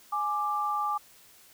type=tone pair together; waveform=sine; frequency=835 / 1180.9 Hz; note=G#5 / D6; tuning=+9 / +9 cents; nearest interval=tritone; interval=600 cents; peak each=-31 / -28 dBFS; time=0.12-0.98 s; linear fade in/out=10 ms; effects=white hiss -56 dBFS RMS until 1.53 s

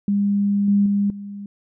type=tone with level steps; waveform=sine; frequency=201.8 Hz; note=G#3; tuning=49 cents flat; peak=-16 / -13 / -16 / -30 dBFS; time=0.08-1.46 s; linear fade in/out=2 ms; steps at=0.68 / 0.86 / 1.1 s; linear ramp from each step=2 ms; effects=none

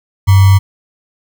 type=tone with sample-and-hold; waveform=sine; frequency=97 Hz; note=G2; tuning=18 cents flat; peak=-3 dBFS; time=0.27-0.59 s; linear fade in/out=20 ms; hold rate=1050 Hz; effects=none

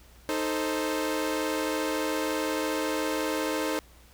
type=chord; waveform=sawtooth; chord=A diminished; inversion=second; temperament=equal; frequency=311.1 / 440 / 523.3 Hz; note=Eb4 / A4 / C5; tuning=0 / 0 / 0 cents; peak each=-26 / -29 / -28 dBFS; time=0.29-3.79 s; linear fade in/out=0 ms; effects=added 60 Hz sine -54 dBFS peak until 4.13 s + pink hiss -57 dBFS RMS until 4.13 s

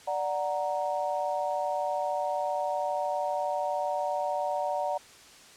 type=chord; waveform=sine; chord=D augmented; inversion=none; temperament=equal; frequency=587.3 / 740 / 932.3 Hz; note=D5 / F#5 / A#5; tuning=0 / 0 / 0 cents; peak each=-31 / -31 / -33 dBFS; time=0.07-4.98 s; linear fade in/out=10 ms; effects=white hiss -52 dBFS RMS until 5.56 s + low-pass 8000 Hz 12 dB/octave

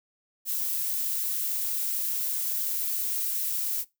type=noise; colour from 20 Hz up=violet; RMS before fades=-29 dBFS; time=0.45-3.85 s; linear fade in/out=50 ms; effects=noise-tail reverb RT60 0.2 s tail -20 dB re dry

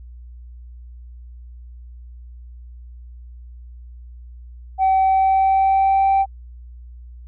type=tone with pitch glide; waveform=sine; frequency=765 to 779.3 Hz; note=G5 to G5; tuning=-42 to -10 cents; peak=-11 dBFS; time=4.78-6.26 s; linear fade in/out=50 ms; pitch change=+32 cents; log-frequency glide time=4.98-6.08 s; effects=tanh soft clip ceiling -11 dBFS + added 60 Hz sine -36 dBFS peak until 7.27 s

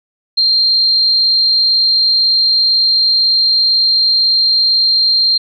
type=tone with amplitude modulation; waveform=sine; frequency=4186 Hz; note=C8; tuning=in tune; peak=-7 dBFS; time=0.37-5.38 s; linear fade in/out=10 ms; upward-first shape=sine; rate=209 Hz; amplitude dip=35%; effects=none

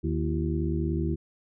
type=harmonic tone with a mistuned harmonic; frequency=76.5 Hz; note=D#2; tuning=29 cents flat; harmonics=1 / 2 / 3 / 4 / 5; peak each=-29 / -30 / -34 / -31 / -37 dBFS; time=0.03-1.16 s; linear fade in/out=20 ms; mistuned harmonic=4; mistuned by=+140 cents; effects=none

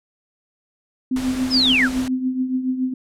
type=tone with tremolo; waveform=sine; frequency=257.1 Hz; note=C4; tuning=30 cents flat; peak=-16 dBFS; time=1.11-2.94 s; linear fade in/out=5 ms; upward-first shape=triangle; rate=7.1 Hz; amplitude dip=70%
type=noise; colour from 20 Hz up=pink; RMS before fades=-32 dBFS; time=1.16-2.08 s; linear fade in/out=2 ms
type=linear sweep; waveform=sine; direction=down; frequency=5360 to 1185 Hz; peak=-14 dBFS; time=1.5-1.89 s; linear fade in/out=50 ms
effects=low-pass 10000 Hz 12 dB/octave

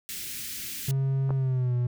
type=band-stop noise; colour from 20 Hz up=white; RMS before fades=-36 dBFS; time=0.09-0.91 s; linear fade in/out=0 ms; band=340 to 1800 Hz; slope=24 dB/octave
type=tone with pitch glide; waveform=triangle; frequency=135.1 to 122.46 Hz; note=C#3 to B2; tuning=-44 to -14 cents; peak=-21 dBFS; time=0.88-1.87 s; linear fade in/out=5 ms; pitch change=-170 cents; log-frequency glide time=1.34-1.75 s
type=clicks; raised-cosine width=1 ms; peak=-28 / -19 dBFS; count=2; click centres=1.293 / 1.306 s
effects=none

